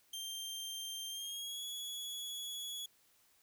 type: tone with pitch glide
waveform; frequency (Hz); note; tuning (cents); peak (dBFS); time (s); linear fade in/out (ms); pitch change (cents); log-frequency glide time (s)
sawtooth; 3164 to 3372; G7 to G#7; +15 to +26; -38; 0.13-2.86; 5; +111; 1.09-1.64
effects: white hiss -70 dBFS RMS until 3.42 s